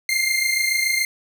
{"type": "tone pair together", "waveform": "sawtooth", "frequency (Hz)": [2093, 2120], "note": ["C7", "C7"], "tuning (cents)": [0, 22], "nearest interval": "unison", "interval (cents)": 22, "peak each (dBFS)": -18, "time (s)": [0.09, 1.05], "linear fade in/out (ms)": 2, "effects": ["9-bit"]}